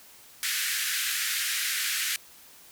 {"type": "band-pass noise", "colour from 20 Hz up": "pink", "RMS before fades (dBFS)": -29, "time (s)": [0.43, 2.16], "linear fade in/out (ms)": 0, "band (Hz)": [1500, 16000], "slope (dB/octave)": 48, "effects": ["white hiss -52 dBFS RMS until 2.71 s"]}